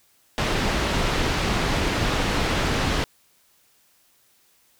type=low-pass noise; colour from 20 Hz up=pink; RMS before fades=-23 dBFS; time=0.38-3.04 s; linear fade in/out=0 ms; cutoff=4400 Hz; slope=12 dB/octave; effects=white hiss -61 dBFS RMS until 4.79 s